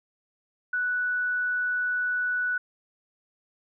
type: tone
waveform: sine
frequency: 1480 Hz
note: F#6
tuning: in tune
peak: -24 dBFS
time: 0.73-2.58 s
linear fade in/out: 5 ms
effects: none